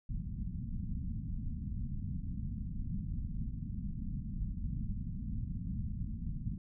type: low-pass noise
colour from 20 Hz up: pink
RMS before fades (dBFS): -38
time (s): 0.09-6.58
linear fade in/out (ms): 5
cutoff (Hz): 230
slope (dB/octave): 48
effects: none